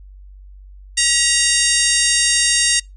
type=harmonic tone with a mistuned harmonic; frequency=932.3 Hz; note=A#5; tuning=in tune; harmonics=2 / 3 / 4 / 5 / 6 / 7 / 8 / 9 / 10; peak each=-22 / -22 / -22 / -22 / -22 / -22 / -22 / -22 / -22 dBFS; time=0.97-2.8 s; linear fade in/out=10 ms; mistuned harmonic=2; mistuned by=+57 cents; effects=noise-tail reverb RT60 0.2 s tail -26 dB re dry + added 48 Hz sine -37 dBFS peak until 2.96 s